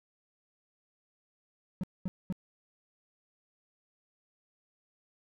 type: tone bursts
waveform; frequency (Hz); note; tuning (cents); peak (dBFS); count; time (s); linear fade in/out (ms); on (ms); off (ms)
triangle; 185; F#3; 0; -28; 3; 1.81-2.325; 0; 25; 220
effects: none